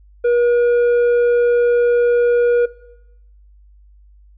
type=tone with tanh clipping; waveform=sine; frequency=480 Hz; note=B4; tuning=49 cents flat; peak=-13 dBFS; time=0.24-2.66 s; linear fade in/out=10 ms; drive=6 dB; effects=noise-tail reverb RT60 0.9 s tail -19 dB re dry + added 50 Hz sine -44 dBFS peak until 4.37 s